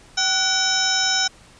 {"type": "harmonic tone with a mistuned harmonic", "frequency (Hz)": 765, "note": "G5", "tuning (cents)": -42, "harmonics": [1, 2, 3, 4, 5, 7, 8, 9], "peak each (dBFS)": [-28, -24, -32, -30, -26, -21, -28, -29], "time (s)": [0.17, 1.28], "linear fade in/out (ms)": 10, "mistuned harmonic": 2, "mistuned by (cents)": -63, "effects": ["pink hiss -49 dBFS RMS until 1.59 s", "resampled to 22050 Hz"]}